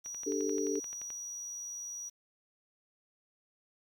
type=tone; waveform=triangle; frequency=5800 Hz; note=F#8; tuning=35 cents flat; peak=-38 dBFS; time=0.04-2.1 s; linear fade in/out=20 ms
type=click train; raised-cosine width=0.3 ms; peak=-34 dBFS; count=13; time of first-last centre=0.06-1.103 s; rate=11.5 Hz
type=chord; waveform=sine; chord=D suspended fourth; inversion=none; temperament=equal; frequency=293.7 / 392 / 440 Hz; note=D4 / G4 / A4; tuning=0 / 0 / 0 cents; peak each=-35 dBFS; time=0.26-0.8 s; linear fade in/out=10 ms
effects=10-bit